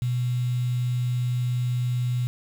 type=tone with quantisation; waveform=sine; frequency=123.47 Hz; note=B2; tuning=in tune; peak=-22 dBFS; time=0.02-2.27 s; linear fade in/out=0 ms; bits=7; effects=none